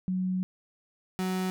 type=tone pair in turn; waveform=sine / 35% pulse; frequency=185 / 185.9 Hz; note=F#3 / F#3; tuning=0 / +8 cents; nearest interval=unison; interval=8 cents; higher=second; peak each=-26 dBFS; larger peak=neither; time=0.08-0.43 / 1.19-1.5 s; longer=first; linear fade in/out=0 ms; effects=none